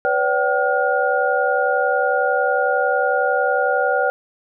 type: tone cluster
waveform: sine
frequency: 499 / 570 / 766 / 1426 Hz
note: B4 / C#5 / G5 / F6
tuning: +18 / +48 / -40 / +36 cents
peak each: -21 dBFS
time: 0.05-4.1 s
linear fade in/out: 0 ms
effects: none